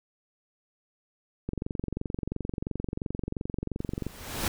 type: click train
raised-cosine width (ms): 3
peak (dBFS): -18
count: 60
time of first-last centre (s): 1.49-4.066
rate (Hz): 22.9
type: noise with exponential growth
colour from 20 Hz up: pink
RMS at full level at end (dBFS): -28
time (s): 3.79-4.48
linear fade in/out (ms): 2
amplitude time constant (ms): 150
effects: none